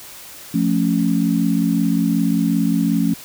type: chord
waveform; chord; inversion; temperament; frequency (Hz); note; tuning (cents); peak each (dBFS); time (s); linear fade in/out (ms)
sine; F augmented; none; equal; 174.61 / 220 / 277.2; F3 / A3 / C#4; 0 / 0 / 0; -19; 0.54-3.14; 5
effects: white hiss -38 dBFS RMS until 3.24 s